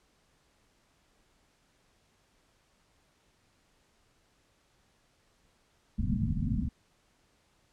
white low-pass noise, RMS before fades -30 dBFS, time 5.98-6.69 s, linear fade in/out 10 ms, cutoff 250 Hz, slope 96 dB/octave, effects pink hiss -69 dBFS RMS until 7.72 s + low-pass 9000 Hz 12 dB/octave

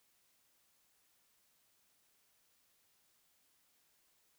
silence, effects white hiss -74 dBFS RMS until 4.38 s

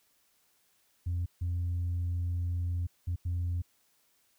sine tone bursts at uneven times, 87.31 Hz, F2, in tune, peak -27 dBFS, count 4, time 1.06-1.26 / 1.41-2.87 / 3.07-3.16 / 3.25-3.62 s, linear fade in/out 10 ms, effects tanh soft clip ceiling -27 dBFS + white hiss -70 dBFS RMS until 4.38 s

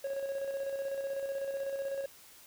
triangle tone with tremolo, 549 Hz, C#5, 17 cents flat, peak -30 dBFS, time 0.04-2.06 s, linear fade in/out 5 ms, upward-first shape square, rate 16 Hz, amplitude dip 40%, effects white hiss -56 dBFS RMS until 2.46 s

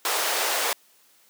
pink high-pass noise, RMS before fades -25 dBFS, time 0.05-0.73 s, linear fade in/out 2 ms, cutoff 470 Hz, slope 24 dB/octave, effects white hiss -59 dBFS RMS until 1.29 s + high-pass 200 Hz 12 dB/octave

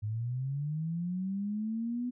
sine linear sweep, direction up, 103 to 249.4 Hz, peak -31 dBFS, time 0.02-2.11 s, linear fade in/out 20 ms, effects none

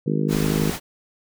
harmonic tone, 52 Hz, G#1, 3 cents sharp, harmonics 3 / 4 / 5 / 6 / 7 / 8 / 9, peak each -23 / -25 / -27 / -29 / -30 / -31 / -32 dBFS, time 0.06-0.71 s, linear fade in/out 10 ms
pink noise, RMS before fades -29 dBFS, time 0.28-0.8 s, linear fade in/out 50 ms
effects none

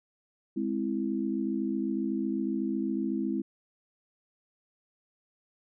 sine chord, Ab augmented, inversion none, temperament equal, 207.7 / 261.6 / 329.6 Hz, Ab3 / C4 / E4, 0 / 0 / 0 cents, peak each -32 dBFS, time 0.56-3.42 s, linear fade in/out 10 ms, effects none

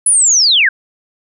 sine linear sweep, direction down, 10180 to 1490 Hz, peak -7 dBFS, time 0.06-0.69 s, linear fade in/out 5 ms, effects none

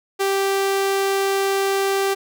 sawtooth tone, 391.5 Hz, G4, 2 cents flat, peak -14 dBFS, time 0.19-2.15 s, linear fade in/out 20 ms, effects none

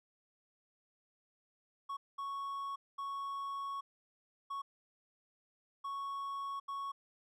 triangle tone bursts at uneven times, 1108.7 Hz, C#6, in tune, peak -36 dBFS, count 6, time 1.89-1.97 / 2.18-2.76 / 2.98-3.81 / 4.5-4.62 / 5.84-6.6 / 6.68-6.92 s, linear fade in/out 10 ms, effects none

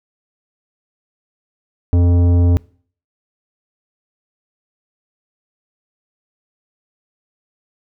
sine tone with tanh clipping, 87.31 Hz, F2, in tune, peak -11 dBFS, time 1.93-2.57 s, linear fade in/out 0 ms, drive 13 dB, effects noise-tail reverb RT60 0.5 s tail -24 dB re dry

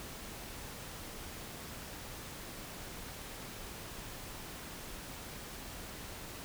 silence, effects pink hiss -46 dBFS RMS until 6.44 s

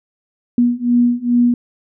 sine beating tone pair, 240.3 / 242.7 Hz, B3 / B3, -47 / -30 cents, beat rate 2.4 Hz, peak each -15 / -14 dBFS, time 0.58-1.54 s, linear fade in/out 2 ms, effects none

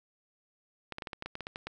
clicks, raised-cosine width 0.3 ms, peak -22 dBFS, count 12, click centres 0.923 / 0.984 / 1.022 / 1.072 / 1.132 / 1.224 / 1.26 / 1.354 / 1.407 / 1.469 / 1.559 / 1.67 s, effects none

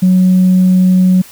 sine tone, 184.5 Hz, F#3, 5 cents flat, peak -4 dBFS, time 0.02-1.22 s, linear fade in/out 10 ms, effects tanh soft clip ceiling -2 dBFS + white hiss -37 dBFS RMS until 1.31 s

